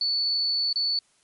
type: tone with dropouts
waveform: sine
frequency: 4461 Hz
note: C#8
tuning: 10 cents sharp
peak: -22 dBFS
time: 0.01-0.99 s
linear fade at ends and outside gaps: 2 ms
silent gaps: 0.729-0.758 s
effects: white hiss -64 dBFS RMS until 1.23 s + MP3 48 kbps